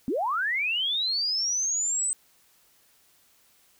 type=linear sweep; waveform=sine; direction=up; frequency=220 to 8210 Hz; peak=-24 dBFS; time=0.08-2.13 s; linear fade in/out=0 ms; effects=white hiss -62 dBFS RMS until 3.79 s